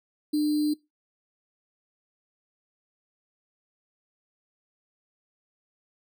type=tone with sample-and-hold; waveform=sine; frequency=300 Hz; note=D4; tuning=37 cents sharp; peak=-21 dBFS; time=0.33-0.74 s; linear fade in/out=10 ms; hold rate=4410 Hz; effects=noise-tail reverb RT60 0.2 s tail -21 dB re dry